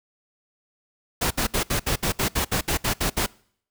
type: noise bursts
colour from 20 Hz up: pink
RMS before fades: -23 dBFS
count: 13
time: 1.21-3.264 s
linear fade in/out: 10 ms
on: 98 ms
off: 65 ms
effects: noise-tail reverb RT60 0.6 s tail -24 dB re dry